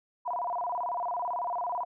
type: tone with vibrato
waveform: sine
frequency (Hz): 830.6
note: G#5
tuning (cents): 0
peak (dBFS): -29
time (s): 0.25-1.85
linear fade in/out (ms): 20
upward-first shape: square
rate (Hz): 18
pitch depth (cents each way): 290
effects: none